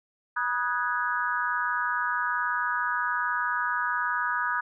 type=chord; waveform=sine; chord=G# minor seventh; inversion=first; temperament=equal with one note detuned; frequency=970.8 / 1244.5 / 1480 / 1661.2 Hz; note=B5 / D#6 / F#6 / G#6; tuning=-30 / 0 / 0 / 0 cents; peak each=-31 / -30 / -30 / -31 dBFS; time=0.36-4.61 s; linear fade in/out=10 ms; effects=none